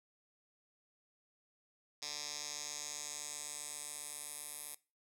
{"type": "tone with band-pass filter sweep", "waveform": "10% pulse", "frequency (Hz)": 147.6, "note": "D3", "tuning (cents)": 9, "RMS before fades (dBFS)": -45, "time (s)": [2.02, 4.75], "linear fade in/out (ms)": 5, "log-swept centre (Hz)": [5400, 11000], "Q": 2.7, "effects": ["noise-tail reverb RT60 0.3 s tail -20 dB re dry"]}